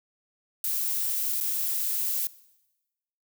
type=noise with dropouts; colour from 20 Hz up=violet; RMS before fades=-28 dBFS; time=0.64-2.27 s; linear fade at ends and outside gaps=2 ms; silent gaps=1.403-1.409 s; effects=noise-tail reverb RT60 1.0 s tail -20 dB re dry